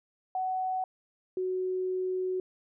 sine tone pair in turn, 748 / 370.6 Hz, F#5 / F#4, +19 / +3 cents, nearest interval octave, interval 1216 cents, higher first, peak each -28 dBFS, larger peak neither, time 0.35-0.84 / 1.37-2.4 s, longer second, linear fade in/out 2 ms, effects none

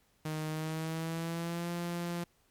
sawtooth tone with pitch glide, 155.56 to 172.6 Hz, D#3 to F3, 0 to -20 cents, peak -30 dBFS, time 0.25-2.24 s, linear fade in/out 5 ms, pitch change +180 cents, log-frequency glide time 0.5-1.7 s, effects pink hiss -70 dBFS RMS until 2.5 s + MP3 96 kbps

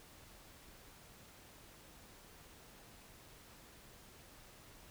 silence, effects pink hiss -59 dBFS RMS until 4.9 s

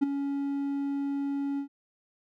triangle tone with ADSR envelope, 280 Hz, C#4, 18 cents sharp, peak -16 dBFS, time 0.01-1.68 s, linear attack 20 ms, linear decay 14 ms, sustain -10 dB, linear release 95 ms, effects none

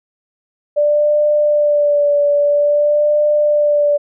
sine tone with vibrato, 587.3 Hz, D5, in tune, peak -10 dBFS, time 0.76-3.98 s, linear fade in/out 20 ms, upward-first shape sine, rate 0.5 Hz, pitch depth 26 cents each way, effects none

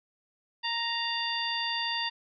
harmonic tone with a mistuned harmonic, 932.3 Hz, A#5, in tune, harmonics 1 / 2 / 3 / 4 / 5, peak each -35 / -35 / -35 / -35 / -35 dBFS, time 0.63-2.1 s, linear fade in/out 20 ms, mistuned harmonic 4, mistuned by -80 cents, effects none

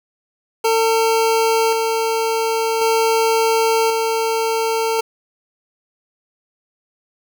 25% pulse tone with tremolo, 450 Hz, A4, 39 cents sharp, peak -10 dBFS, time 0.64-5.01 s, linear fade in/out 10 ms, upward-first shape square, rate 0.46 Hz, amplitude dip 30%, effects none

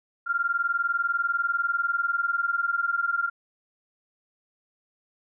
sine tone pair together, 1382 / 1402.1 Hz, F6 / F6, -19 / +6 cents, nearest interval unison, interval 25 cents, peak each -26 dBFS, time 0.26-3.3 s, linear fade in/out 20 ms, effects none

